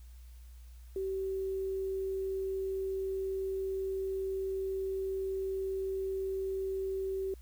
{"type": "tone with quantisation", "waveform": "sine", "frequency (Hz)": 383.9, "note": "G4", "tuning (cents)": -36, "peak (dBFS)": -32, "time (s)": [0.96, 7.34], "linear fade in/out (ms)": 2, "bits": 10, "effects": ["added 60 Hz sine -48 dBFS peak until 7.41 s", "white hiss -66 dBFS RMS until 7.41 s"]}